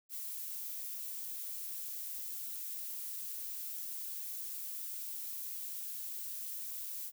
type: noise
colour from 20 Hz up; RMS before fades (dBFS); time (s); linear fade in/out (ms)
violet; -42; 0.09-7.12; 50
effects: none